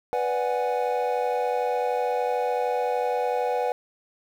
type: chord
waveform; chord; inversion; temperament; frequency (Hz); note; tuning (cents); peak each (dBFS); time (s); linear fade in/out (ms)
triangle; G# half-diminished seventh; first; equal; 493.9 / 587.3 / 740 / 830.6; B4 / D5 / F#5 / G#5; 0 / 0 / 0 / 0; -24 / -30 / -26 / -28; 0.13-3.72; 0
effects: 9-bit